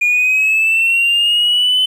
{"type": "linear sweep", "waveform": "triangle", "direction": "up", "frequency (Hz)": [2421, 3041], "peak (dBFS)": -8, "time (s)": [0.01, 1.86], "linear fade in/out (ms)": 10, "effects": ["tanh soft clip ceiling -6 dBFS", "8-bit"]}